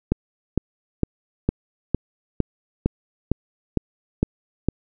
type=click train; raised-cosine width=3 ms; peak=-5 dBFS; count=11; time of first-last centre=0.12-4.686 s; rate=2.19 Hz; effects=none